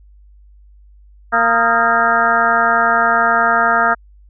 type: harmonic tone with a mistuned harmonic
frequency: 231.1 Hz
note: A#3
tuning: 15 cents flat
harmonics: 1 / 2 / 3 / 4 / 5 / 6 / 7 / 8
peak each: -27 / -26 / -17 / -20 / -17 / -17 / -18 / -26 dBFS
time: 1.32-3.95 s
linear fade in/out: 20 ms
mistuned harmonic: 5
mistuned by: +130 cents
effects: added 50 Hz sine -42 dBFS peak until 4.29 s